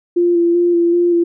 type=tone with vibrato; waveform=sine; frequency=345.1 Hz; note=F4; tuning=21 cents flat; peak=-10 dBFS; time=0.16-1.24 s; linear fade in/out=10 ms; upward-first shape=square; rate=2.6 Hz; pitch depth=17 cents each way; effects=none